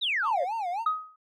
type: exponential sweep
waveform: sine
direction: down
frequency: 4000 to 490.9 Hz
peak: -24 dBFS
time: 0.01-0.45 s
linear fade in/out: 20 ms
type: tone with vibrato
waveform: triangle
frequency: 800 Hz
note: G5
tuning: 35 cents sharp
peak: -26 dBFS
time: 0.22-0.86 s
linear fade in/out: 50 ms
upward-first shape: sine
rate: 3.7 Hz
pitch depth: 240 cents each way
type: tone with exponential decay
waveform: sine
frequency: 1258 Hz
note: D#6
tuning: 19 cents sharp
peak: -18 dBFS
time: 0.86-1.16 s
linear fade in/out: 5 ms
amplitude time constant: 64 ms
effects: noise-tail reverb RT60 0.1 s tail -25 dB re dry + tanh soft clip ceiling -18 dBFS